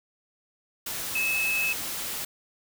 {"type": "tone in noise", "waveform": "sine", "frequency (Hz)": 2593, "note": "E7", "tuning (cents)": -29, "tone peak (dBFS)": -24, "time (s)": [1.15, 1.73], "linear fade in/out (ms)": 5, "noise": "white", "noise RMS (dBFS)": -33, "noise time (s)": [0.86, 2.25], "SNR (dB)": 6, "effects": []}